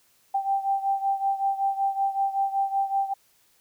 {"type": "beating tone pair", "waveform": "sine", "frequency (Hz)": [784, 789.3], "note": ["G5", "G5"], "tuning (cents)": [0, 12], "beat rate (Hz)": 5.3, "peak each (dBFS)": [-24, -28], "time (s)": [0.34, 3.14], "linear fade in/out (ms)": 10, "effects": ["white hiss -63 dBFS RMS until 3.6 s"]}